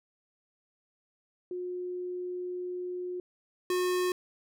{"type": "tone pair in turn", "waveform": ["sine", "square"], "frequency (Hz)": [360, 362.5], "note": ["F#4", "F#4"], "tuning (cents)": [-47, -35], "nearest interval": "unison", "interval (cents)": 12, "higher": "second", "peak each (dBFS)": [-33, -27], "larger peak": "second", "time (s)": [[1.51, 3.2], [3.7, 4.12]], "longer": "first", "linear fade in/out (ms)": 2, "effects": []}